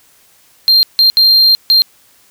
triangle tone bursts at uneven times, 4184 Hz, C8, 1 cent flat, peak -4 dBFS, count 4, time 0.68-0.83 / 0.99-1.1 / 1.17-1.55 / 1.7-1.82 s, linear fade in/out 0 ms, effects white hiss -49 dBFS RMS until 2.3 s

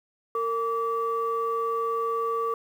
sine tone pair together, 458 / 1154 Hz, A#4 / D6, -31 / -31 cents, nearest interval octave + major third, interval 1600 cents, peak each -27 / -26 dBFS, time 0.35-2.54 s, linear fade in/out 2 ms, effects tanh soft clip ceiling -17 dBFS + 9-bit

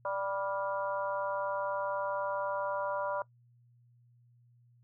harmonic tone with a mistuned harmonic, 196 Hz, G3, in tune, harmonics 3 / 4 / 5 / 6 / 7, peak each -34 / -46 / -36 / -42 / -42 dBFS, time 0.05-3.22 s, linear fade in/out 2 ms, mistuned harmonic 7, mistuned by +40 cents, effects noise-tail reverb RT60 0.1 s tail -21 dB re dry + added 120 Hz sine -61 dBFS peak until 4.83 s

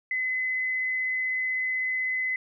sine tone, 2029 Hz, B6, 46 cents sharp, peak -25 dBFS, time 0.11-2.36 s, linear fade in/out 2 ms, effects none

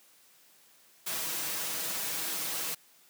white noise with comb filter, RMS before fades -34 dBFS, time 1.06-2.75 s, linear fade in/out 10 ms, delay 6.2 ms, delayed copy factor +0.6, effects white hiss -61 dBFS RMS until 3.09 s + high-pass 150 Hz 12 dB/octave

